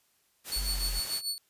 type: noise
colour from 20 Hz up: white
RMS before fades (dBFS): -39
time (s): 0.44-1.22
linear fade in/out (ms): 50
type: tone with tremolo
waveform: sawtooth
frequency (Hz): 4435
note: C#8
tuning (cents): 0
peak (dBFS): -26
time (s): 0.52-1.38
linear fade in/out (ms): 0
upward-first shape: sine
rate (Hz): 6.8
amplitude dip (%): 75
type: linear sweep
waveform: triangle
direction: down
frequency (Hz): 49 to 42.17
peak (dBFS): -29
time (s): 0.56-1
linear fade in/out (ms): 10
effects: white hiss -70 dBFS RMS until 1.49 s + resampled to 32000 Hz